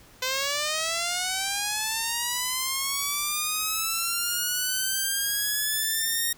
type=linear sweep; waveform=5% pulse; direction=up; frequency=507 to 1864.7 Hz; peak=-14 dBFS; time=0.22-6.33 s; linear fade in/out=5 ms; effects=pink hiss -53 dBFS RMS until 6.37 s